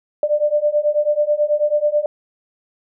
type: beating tone pair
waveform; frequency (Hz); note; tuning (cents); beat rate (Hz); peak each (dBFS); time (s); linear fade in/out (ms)
sine; 590 / 599.2; D5 / D5; +8 / +35; 9.2; -18 / -17; 0.23-2.06; 2
effects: none